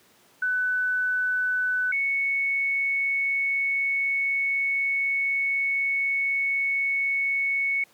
sine tone pair in turn, 1500 / 2214 Hz, F#6 / C#7, +23 / -3 cents, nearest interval perfect fifth, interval 674 cents, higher second, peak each -22 dBFS, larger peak neither, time 0.42-1.92 / 1.92-7.84 s, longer second, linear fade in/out 5 ms, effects pink hiss -58 dBFS RMS until 7.93 s + high-pass 200 Hz 12 dB/octave

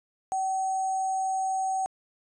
sine tone with sample-and-hold, 762 Hz, G5, 49 cents flat, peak -25 dBFS, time 0.32-1.86 s, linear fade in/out 0 ms, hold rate 7350 Hz, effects resampled to 22050 Hz

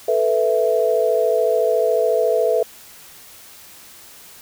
sine chord, A suspended second, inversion none, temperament equal, 440 / 493.9 / 659.3 Hz, A4 / B4 / E5, 0 / 0 / 0 cents, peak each -19 dBFS, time 0.08-2.63 s, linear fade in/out 5 ms, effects white hiss -43 dBFS RMS until 4.41 s

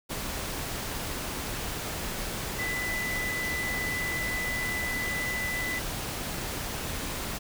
sine tone in noise, 1996 Hz, B6, 18 cents sharp, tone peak -30 dBFS, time 2.58-5.8 s, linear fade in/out 20 ms, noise pink, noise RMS -34 dBFS, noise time 0.09-7.39 s, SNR +1 dB, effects none

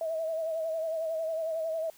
sine tone with vibrato, 645 Hz, E5, 38 cents flat, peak -29 dBFS, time 0.01-1.9 s, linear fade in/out 2 ms, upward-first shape sine, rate 11 Hz, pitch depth 45 cents each way, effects white hiss -58 dBFS RMS until 1.97 s

